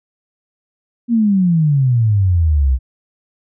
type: exponential sweep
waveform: sine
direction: down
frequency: 241.8 to 61.74 Hz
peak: -10 dBFS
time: 1.08-2.79 s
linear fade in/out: 50 ms
effects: none